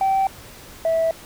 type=tone pair in turn; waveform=sine; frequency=774 / 653.3 Hz; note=G5 / E5; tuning=-22 / -16 cents; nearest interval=minor third; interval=294 cents; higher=first; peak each=-14 / -15 dBFS; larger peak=first; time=0.01-0.27 / 0.85-1.11 s; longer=neither; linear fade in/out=2 ms; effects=tanh soft clip ceiling -14 dBFS + pink hiss -42 dBFS RMS until 1.25 s